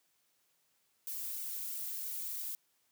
violet noise with flanger, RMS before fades -40 dBFS, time 1.07-2.55 s, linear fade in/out 0 ms, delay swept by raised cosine 1.3 to 3.3 ms, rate 3 Hz, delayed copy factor +0.7, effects white hiss -75 dBFS RMS until 2.91 s + high-pass 80 Hz 12 dB/octave

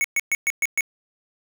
square tone bursts, 2217 Hz, C#7, in tune, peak -19 dBFS, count 6, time 0.01-0.808 s, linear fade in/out 0 ms, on 33 ms, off 120 ms, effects none

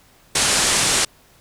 white low-pass noise, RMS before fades -18 dBFS, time 0.35-1.05 s, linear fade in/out 5 ms, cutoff 9700 Hz, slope 48 dB/octave, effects pink hiss -53 dBFS RMS until 1.4 s

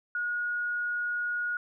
sine tone, 1445 Hz, F#6, 41 cents flat, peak -28 dBFS, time 0.15-1.57 s, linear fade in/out 2 ms, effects none

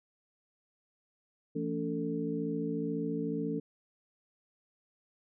sine tone cluster, 168.6 / 222.8 / 284.9 / 445.8 Hz, E3 / A3 / C#4 / A4, +39 / +22 / +48 / +23 cents, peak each -37 / -38 / -35 / -37 dBFS, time 1.55-3.6 s, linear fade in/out 10 ms, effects none

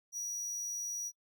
square tone, 5800 Hz, F#8, 35 cents flat, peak -36 dBFS, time 0.12-1.12 s, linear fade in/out 50 ms, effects noise-tail reverb RT60 0.1 s tail -26 dB re dry

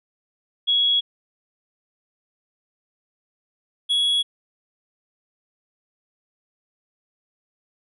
sine / triangle tone pair in turn, 3338 / 3350 Hz, G#7 / G#7, +8 / +14 cents, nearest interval unison, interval 6 cents, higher second, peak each -16 / -16 dBFS, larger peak neither, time 0.67-1.01 / 3.89-4.23 s, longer neither, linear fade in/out 20 ms, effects resampled to 32000 Hz

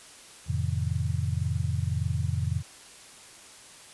sine chord, F dominant seventh, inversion none, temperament just, 87.31 / 109.13 / 130.96 / 157.15 Hz, F2 / A2 / C3 / Eb3, 0 / -14 / +2 / +18 cents, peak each -29 / -31 / -31 / -34 dBFS, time 0.46-2.63 s, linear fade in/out 50 ms, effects white hiss -49 dBFS RMS until 3.93 s + resampled to 24000 Hz

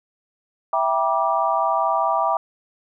sine chord, E minor seventh, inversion none, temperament equal with one note detuned, 659.3 / 784 / 962.4 / 1174.7 Hz, E5 / G5 / B5 / D6, 0 / 0 / -45 / 0 cents, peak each -23 dBFS, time 0.73-2.37 s, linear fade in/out 2 ms, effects none

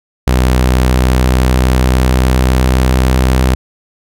sawtooth tone with pitch glide, 63.1 to 64.05 Hz, B1 to C2, +38 to -36 cents, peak -4 dBFS, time 0.27-3.55 s, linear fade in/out 5 ms, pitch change +26 cents, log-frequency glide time 0.59-3.41 s, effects none

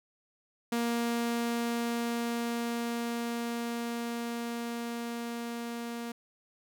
sawtooth tone with level ramp, 235 Hz, A#3, 14 cents sharp, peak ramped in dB -24 to -32 dBFS, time 0.72-6.12 s, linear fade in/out 5 ms, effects none

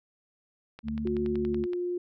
click train, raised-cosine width 0.3 ms, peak -28 dBFS, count 11, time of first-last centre 0.79-1.733 s, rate 10.6 Hz
harmonic tone, 74.1 Hz, D2, 16 cents sharp, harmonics 1 / 2 / 3, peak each -38 / -42 / -30 dBFS, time 0.83-1.67 s, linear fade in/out 50 ms
sine tone with pitch glide, 361.7 to 354.7 Hz, F#4 to F4, -39 to +27 cents, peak -28 dBFS, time 1.05-1.98 s, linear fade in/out 5 ms, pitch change -34 cents, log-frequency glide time 1.4-1.73 s
effects none

